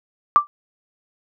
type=tone with exponential decay; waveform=sine; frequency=1174.7 Hz; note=D6; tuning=in tune; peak=-4 dBFS; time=0.36-0.47 s; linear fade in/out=0 ms; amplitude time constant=22 ms; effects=none